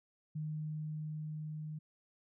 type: tone with level ramp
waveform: sine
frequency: 153.8 Hz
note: D#3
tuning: 20 cents flat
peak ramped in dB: -36 to -40 dBFS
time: 0.35-1.79 s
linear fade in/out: 10 ms
effects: none